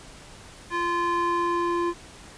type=tone with band-pass filter sweep; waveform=square; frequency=345.7 Hz; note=F4; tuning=18 cents flat; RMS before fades=-25 dBFS; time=0.7-1.94 s; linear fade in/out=50 ms; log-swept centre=1400 to 690 Hz; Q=1.9; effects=pink hiss -46 dBFS RMS until 2.37 s + resampled to 22050 Hz